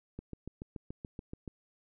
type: click train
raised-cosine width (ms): 3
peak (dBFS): -28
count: 10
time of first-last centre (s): 0.19-1.478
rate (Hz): 6.99
effects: none